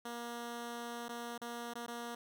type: tone with dropouts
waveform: 10% pulse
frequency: 236.8 Hz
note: A#3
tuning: 27 cents sharp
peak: -33 dBFS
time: 0.05-2.15 s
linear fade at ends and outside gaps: 5 ms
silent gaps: 1.084-1.091 / 1.379-1.415 / 1.737-1.753 / 1.865-1.879 s
effects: none